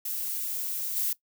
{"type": "noise with level steps", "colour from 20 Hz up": "violet", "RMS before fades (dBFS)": [-32, -28], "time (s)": [0.05, 1.13], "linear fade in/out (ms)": 5, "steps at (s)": 0.96, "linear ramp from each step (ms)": 10, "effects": ["noise-tail reverb RT60 0.1 s tail -18 dB re dry"]}